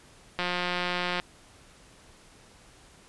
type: click train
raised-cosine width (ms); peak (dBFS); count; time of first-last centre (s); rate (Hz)
0.3; -13; 145; 0.39-1.199; 178
effects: pink hiss -55 dBFS RMS until 3.08 s + resampled to 24000 Hz